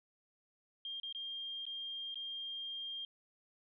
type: tone with dropouts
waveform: sine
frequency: 3206 Hz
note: G7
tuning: 38 cents sharp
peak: -40 dBFS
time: 0.85-3.05 s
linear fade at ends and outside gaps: 2 ms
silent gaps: 1-1.032 / 1.126-1.148 / 1.654-1.665 / 2.144-2.156 s
effects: none